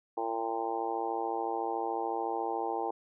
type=harmonic tone with a mistuned harmonic; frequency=113.8 Hz; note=A#2; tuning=41 cents flat; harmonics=3 / 4 / 5 / 6 / 7 / 8 / 9; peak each=-38 / -37 / -44 / -42 / -34 / -39 / -45 dBFS; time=0.17-2.91 s; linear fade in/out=5 ms; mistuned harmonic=9; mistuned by=+16 cents; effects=none